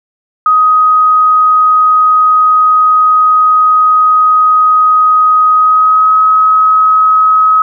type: tone with pitch glide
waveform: sine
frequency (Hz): 1255 to 1274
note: D#6 to D#6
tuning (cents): +15 to +41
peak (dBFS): -4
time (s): 0.46-7.62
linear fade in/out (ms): 2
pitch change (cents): +26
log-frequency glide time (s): 5.54-6.15
effects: none